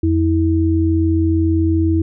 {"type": "tone pair together", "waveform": "sine", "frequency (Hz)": [86.4, 324.1], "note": ["F2", "E4"], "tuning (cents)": [-18, -29], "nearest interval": "octave + major seventh", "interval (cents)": 2289, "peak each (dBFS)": -15, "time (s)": [0.03, 2.02], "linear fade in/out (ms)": 5, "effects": []}